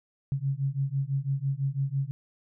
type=beating tone pair; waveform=sine; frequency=134.4 / 140.4 Hz; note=C3 / C#3; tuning=+47 / +22 cents; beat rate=6 Hz; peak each=-29 dBFS; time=0.32-2.11 s; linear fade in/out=0 ms; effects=none